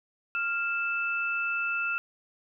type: tone pair together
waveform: sine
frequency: 1393.9 / 2637 Hz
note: F6 / E7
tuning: -4 / 0 cents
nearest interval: major seventh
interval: 1104 cents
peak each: -29 / -30 dBFS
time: 0.35-1.98 s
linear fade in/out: 0 ms
effects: none